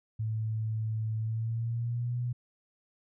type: tone with pitch glide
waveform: sine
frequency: 110 to 122.05 Hz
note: A2 to B2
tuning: 0 to -20 cents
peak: -29 dBFS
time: 0.19-2.33 s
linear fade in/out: 10 ms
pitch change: +180 cents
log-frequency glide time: 1.18-2.17 s
effects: none